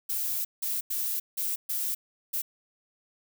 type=noise bursts at uneven times; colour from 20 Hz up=violet; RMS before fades=-30 dBFS; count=6; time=0.09-0.45 / 0.62-0.81 / 0.9-1.2 / 1.37-1.56 / 1.69-1.95 / 2.33-2.42 s; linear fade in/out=10 ms; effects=none